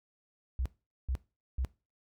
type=tone bursts; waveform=sine; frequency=64 Hz; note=C2; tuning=38 cents flat; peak=-29 dBFS; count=3; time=0.59-1.648 s; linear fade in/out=0 ms; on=66 ms; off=430 ms; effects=noise-tail reverb RT60 0.3 s tail -19 dB re dry